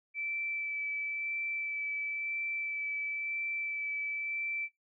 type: tone with vibrato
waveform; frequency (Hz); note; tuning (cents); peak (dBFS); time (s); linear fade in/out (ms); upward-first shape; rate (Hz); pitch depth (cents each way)
sine; 2319; D7; -22; -33; 0.14-4.69; 50; sine; 0.98; 11
effects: noise-tail reverb RT60 0.2 s tail -21 dB re dry